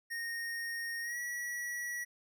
square tone with pitch glide, 1855 to 1931.5 Hz, A#6 to B6, -9 to -39 cents, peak -37 dBFS, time 0.1-2.05 s, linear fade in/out 20 ms, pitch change +70 cents, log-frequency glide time 1.02-1.18 s, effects none

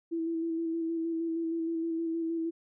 sine tone with vibrato, 329.6 Hz, E4, in tune, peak -29 dBFS, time 0.11-2.51 s, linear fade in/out 20 ms, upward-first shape square, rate 6.4 Hz, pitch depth 18 cents each way, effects none

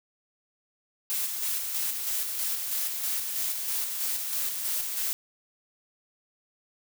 blue noise with tremolo, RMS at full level -29 dBFS, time 1.1-5.13 s, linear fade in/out 0 ms, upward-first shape square, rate 3.1 Hz, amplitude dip 35%, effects none

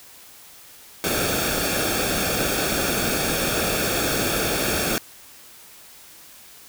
pink noise with comb filter, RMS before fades -23 dBFS, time 1.04-4.98 s, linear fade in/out 0 ms, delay 1 ms, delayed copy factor -0.7, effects white hiss -46 dBFS RMS until 6.68 s

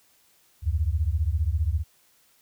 sine beating tone pair, 72 / 87 Hz, D2 / F2, -34 / -6 cents, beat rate 15 Hz, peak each -24 / -25 dBFS, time 0.62-1.84 s, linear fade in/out 50 ms, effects white hiss -62 dBFS RMS until 2.41 s

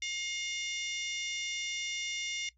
harmonic tone with a mistuned harmonic, 712 Hz, F5, 33 cents sharp, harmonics 3 / 4 / 5 / 6 / 7 / 8 / 9 / 10, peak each -37 / -41 / -41 / -51 / -50 / -43 / -49 / -50 dBFS, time 0.02-2.49 s, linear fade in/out 2 ms, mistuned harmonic 10, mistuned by +24 cents, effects noise-tail reverb RT60 0.1 s tail -18 dB re dry + added 60 Hz sine -66 dBFS peak until 2.57 s

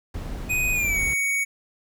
brown noise, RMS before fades -31 dBFS, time 0.14-1.14 s, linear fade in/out 5 ms
square tone with pitch glide, 2496 to 2237 Hz, D#7 to C#7, +5 to +15 cents, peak -22 dBFS, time 0.49-1.45 s, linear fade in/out 20 ms, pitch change -190 cents, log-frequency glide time 0.73-0.99 s
effects none

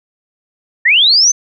sine linear sweep, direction up, 1760 to 6272 Hz, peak -6 dBFS, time 0.85-1.32 s, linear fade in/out 10 ms, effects none

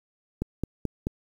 click train, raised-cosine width 3 ms, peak -14 dBFS, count 4, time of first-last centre 0.42-1.069 s, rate 4.62 Hz, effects 8-bit

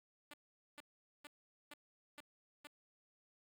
5% pulse tone bursts, 293.7 Hz, D4, in tune, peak -40 dBFS, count 6, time 0.31-2.672 s, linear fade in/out 2 ms, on 27 ms, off 440 ms, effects none

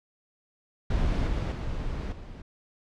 brown noise with level steps, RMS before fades -26 / -28 / -32 / -41 dBFS, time 0.9-2.42 s, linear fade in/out 5 ms, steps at 1.27 / 1.52 / 2.12 s, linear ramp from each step 2 ms, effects low-pass 5000 Hz 12 dB/octave

